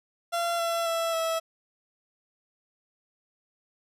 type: tone with pitch steps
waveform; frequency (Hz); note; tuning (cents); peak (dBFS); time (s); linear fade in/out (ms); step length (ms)
30% pulse; 684 / 673.8 / 663.8 / 653.9; F5 / E5 / E5 / E5; -36 / +38 / +12 / -14; -23; 0.32-1.4; 20; 270
effects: resampled to 32000 Hz